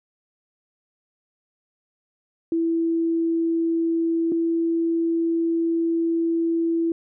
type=tone pair in turn; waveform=sine; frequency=330.9 / 332.2 Hz; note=E4 / E4; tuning=+7 / +13 cents; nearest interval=unison; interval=6 cents; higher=second; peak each=-19 dBFS; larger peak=neither; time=2.52-4.32 / 4.32-6.92 s; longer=second; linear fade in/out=2 ms; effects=none